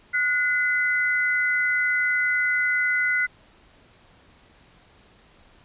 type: tone pair together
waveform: sine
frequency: 1457 / 2033 Hz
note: F#6 / B6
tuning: -27 / +50 cents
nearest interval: tritone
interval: 577 cents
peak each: -23 / -22 dBFS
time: 0.13-3.27 s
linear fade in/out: 20 ms
effects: pink hiss -55 dBFS RMS until 5.64 s + resampled to 8000 Hz